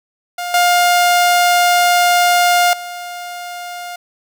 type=tone with level steps; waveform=sawtooth; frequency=707 Hz; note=F5; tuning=21 cents sharp; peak=-17 / -6 / -22 dBFS; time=0.38-3.96 s; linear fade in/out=5 ms; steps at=0.54 / 2.73 s; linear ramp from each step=2 ms; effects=none